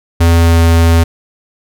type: tone with pitch glide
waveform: square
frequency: 84 to 83.23 Hz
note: E2 to E2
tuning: +33 to +17 cents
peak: -6 dBFS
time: 0.2-1.04 s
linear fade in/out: 10 ms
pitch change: -16 cents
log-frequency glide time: 0.34-0.62 s
effects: none